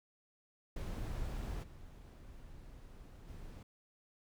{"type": "noise with level steps", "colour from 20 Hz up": "brown", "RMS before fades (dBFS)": [-40, -53, -49], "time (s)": [0.76, 3.63], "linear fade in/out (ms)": 5, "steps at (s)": [1.62, 3.27], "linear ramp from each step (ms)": 20, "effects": []}